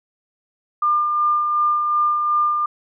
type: tone with tremolo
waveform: sine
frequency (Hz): 1200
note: D6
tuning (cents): +37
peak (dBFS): -14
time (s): 0.82-2.66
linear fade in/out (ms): 5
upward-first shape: sine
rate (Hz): 2.7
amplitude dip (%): 35
effects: none